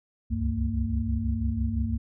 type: tone cluster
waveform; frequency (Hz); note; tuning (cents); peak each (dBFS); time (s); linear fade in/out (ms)
sine; 67 / 73 / 98.1 / 227.4; C2 / D2 / G2 / A#3; +42 / -10 / +2 / -43; -30; 0.3-1.98; 20
effects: none